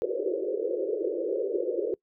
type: band-pass noise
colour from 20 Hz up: pink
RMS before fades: -29 dBFS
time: 0.02-1.94 s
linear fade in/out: 0 ms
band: 340 to 550 Hz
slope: 96 dB/octave
effects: noise-tail reverb RT60 0.1 s tail -23 dB re dry